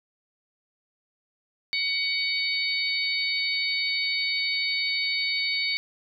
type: harmonic tone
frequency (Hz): 749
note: F#5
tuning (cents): +21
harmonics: 3 / 4 / 5 / 6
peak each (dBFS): -27 / -39 / -32 / -28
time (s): 1.73-5.77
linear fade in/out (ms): 0
effects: 10-bit